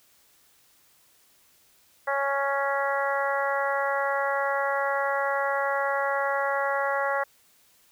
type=harmonic tone; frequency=277.7 Hz; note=C#4; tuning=3 cents sharp; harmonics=2 / 3 / 4 / 5 / 6 / 7; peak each=-28 / -30 / -31 / -32 / -33 / -33 dBFS; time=2.07-7.24 s; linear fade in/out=10 ms; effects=white hiss -61 dBFS RMS until 7.91 s